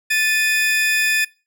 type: tone pair together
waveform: 40% pulse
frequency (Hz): 1754.3 / 2481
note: A6 / D#7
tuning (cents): -6 / -6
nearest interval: tritone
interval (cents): 600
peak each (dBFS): -18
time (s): 0.1-1.25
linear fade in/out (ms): 10
effects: noise-tail reverb RT60 0.3 s tail -22 dB re dry